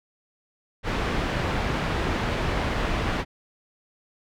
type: low-pass noise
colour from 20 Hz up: pink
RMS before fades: -26 dBFS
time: 0.83-3.25 s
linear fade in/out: 50 ms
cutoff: 2700 Hz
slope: 12 dB/octave
effects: none